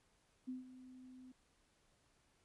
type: tone with ADSR envelope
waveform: sine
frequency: 255.7 Hz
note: C4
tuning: 40 cents flat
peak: -40 dBFS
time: 0.47-1.32 s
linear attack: 18 ms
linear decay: 150 ms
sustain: -14 dB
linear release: 5 ms
effects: pink hiss -75 dBFS RMS until 2.44 s + resampled to 24000 Hz